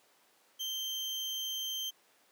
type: tone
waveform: 35% pulse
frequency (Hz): 3136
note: G7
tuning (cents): 0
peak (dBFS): -33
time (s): 0.59-1.91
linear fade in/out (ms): 20
effects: pink hiss -66 dBFS RMS until 2.31 s + high-pass 400 Hz 12 dB/octave